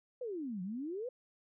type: exponential two-way sweep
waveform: sine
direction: down then up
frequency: 523 to 175.6 to 523 Hz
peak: -37 dBFS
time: 0.21-1.09 s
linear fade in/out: 5 ms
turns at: 0.62 s
effects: none